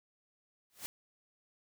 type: noise with exponential growth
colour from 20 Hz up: white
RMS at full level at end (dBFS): -38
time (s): 0.7-0.86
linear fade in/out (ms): 0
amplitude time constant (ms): 33
effects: none